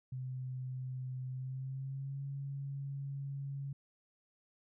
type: tone with pitch glide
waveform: sine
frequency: 128.7 to 138.74 Hz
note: C3 to C#3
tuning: -28 to +2 cents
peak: -38 dBFS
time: 0.12-3.73 s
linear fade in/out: 5 ms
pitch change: +130 cents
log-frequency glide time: 1.31-2.23 s
effects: none